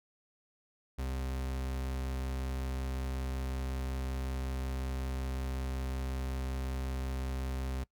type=tone; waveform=40% pulse; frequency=65.41 Hz; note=C2; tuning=in tune; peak=-33 dBFS; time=0.98-7.84 s; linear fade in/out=10 ms; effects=noise-tail reverb RT60 0.1 s tail -21 dB re dry